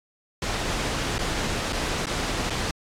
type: noise with dropouts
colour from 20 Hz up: pink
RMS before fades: -27 dBFS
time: 0.42-2.71 s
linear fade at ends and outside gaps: 2 ms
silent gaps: 1.182-1.19 / 1.725-1.729 / 2.058-2.068 / 2.499-2.504 s
effects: low-pass 7000 Hz 12 dB/octave + AAC 64 kbps